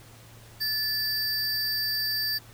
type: tone pair together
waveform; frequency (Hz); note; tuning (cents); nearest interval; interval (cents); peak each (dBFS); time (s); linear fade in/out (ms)
square; 1745 / 4653; A6 / D8; -15 / -17; octave + perfect fourth; 1698; -34 / -27; 0.6-2.39; 20
effects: added 113 Hz sine -50 dBFS peak until 2.53 s + pink hiss -52 dBFS RMS until 2.53 s